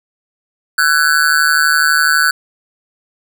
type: tone with amplitude modulation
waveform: square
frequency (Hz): 1500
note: F#6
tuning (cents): +23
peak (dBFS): -6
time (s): 0.78-2.31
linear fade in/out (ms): 5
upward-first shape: sine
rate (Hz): 152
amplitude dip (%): 100
effects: none